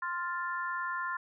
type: chord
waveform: sine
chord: F major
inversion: second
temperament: equal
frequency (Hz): 1046.5 / 1396.9 / 1760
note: C6 / F6 / A6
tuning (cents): 0 / 0 / 0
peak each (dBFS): -35 / -37 / -38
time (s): 0.02-1.17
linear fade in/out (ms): 5
effects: none